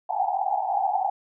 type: band-pass noise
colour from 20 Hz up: pink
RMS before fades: -25 dBFS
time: 0.09-1.1 s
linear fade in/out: 5 ms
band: 730 to 840 Hz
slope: 96 dB/octave
effects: none